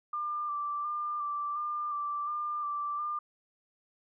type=tone with vibrato; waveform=sine; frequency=1185 Hz; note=D6; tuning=15 cents sharp; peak=-31 dBFS; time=0.13-3.19 s; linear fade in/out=5 ms; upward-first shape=square; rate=1.4 Hz; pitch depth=21 cents each way; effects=none